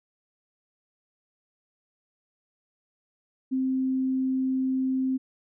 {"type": "tone", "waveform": "sine", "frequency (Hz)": 261.6, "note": "C4", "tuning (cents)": 0, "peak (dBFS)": -23, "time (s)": [3.51, 5.18], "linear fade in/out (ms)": 20, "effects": []}